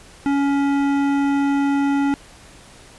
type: tone with hard clipping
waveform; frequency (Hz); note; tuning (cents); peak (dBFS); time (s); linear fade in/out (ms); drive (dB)
sine; 280.3; C#4; +19; -18; 0.26-2.14; 0; 14
effects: pink hiss -45 dBFS RMS until 2.98 s + resampled to 24000 Hz